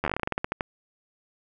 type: slowing click train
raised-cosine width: 0.5 ms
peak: -11 dBFS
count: 16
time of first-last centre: 0.04-0.608 s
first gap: 11 ms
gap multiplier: 1.16
effects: none